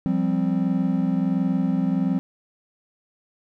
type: chord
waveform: triangle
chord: F suspended second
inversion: none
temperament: equal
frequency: 174.61 / 196 / 261.6 Hz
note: F3 / G3 / C4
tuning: 0 / 0 / 0 cents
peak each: -22 dBFS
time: 0.06-2.19 s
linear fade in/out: 0 ms
effects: none